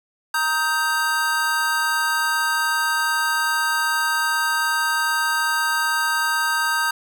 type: chord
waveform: square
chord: Eb major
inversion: second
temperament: equal with one note detuned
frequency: 932.3 / 1257.5 / 1568 Hz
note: Bb5 / Eb6 / G6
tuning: 0 / +18 / 0 cents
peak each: -26 / -26 / -22 dBFS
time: 0.34-6.91 s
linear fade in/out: 5 ms
effects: none